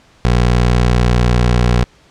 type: tone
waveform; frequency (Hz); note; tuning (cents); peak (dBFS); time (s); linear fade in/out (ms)
20% pulse; 60.3; B1; -41; -5; 0.25-1.84; 0
effects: pink hiss -49 dBFS RMS until 2.1 s + low-pass 6000 Hz 12 dB/octave